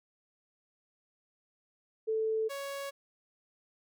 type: tone pair in turn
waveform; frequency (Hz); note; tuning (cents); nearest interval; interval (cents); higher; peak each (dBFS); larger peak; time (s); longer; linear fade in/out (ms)
sine / sawtooth; 440.5 / 556.6; A4 / C#5; +2 / +7; major third; 405; second; -28 / -33; first; 2.07-2.49 / 2.49-2.91; neither; 20
effects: none